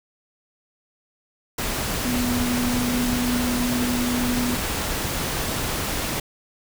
sine tone in noise, 245.4 Hz, B3, 11 cents flat, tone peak -22 dBFS, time 2.05-4.55 s, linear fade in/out 5 ms, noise pink, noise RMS -26 dBFS, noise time 1.58-6.2 s, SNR +1 dB, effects none

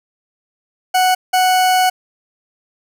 40% pulse tone bursts at uneven times, 740 Hz, F#5, in tune, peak -10 dBFS, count 2, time 0.94-1.15 / 1.33-1.9 s, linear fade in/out 10 ms, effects none

